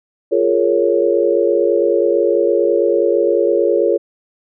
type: chord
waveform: sine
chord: Bb minor seventh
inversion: second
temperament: equal with one note detuned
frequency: 349.2 / 415.3 / 464.3 / 554.4 Hz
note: F4 / Ab4 / Bb4 / Db5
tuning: 0 / 0 / -7 / 0 cents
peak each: -17 dBFS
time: 0.31-3.98 s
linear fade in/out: 20 ms
effects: none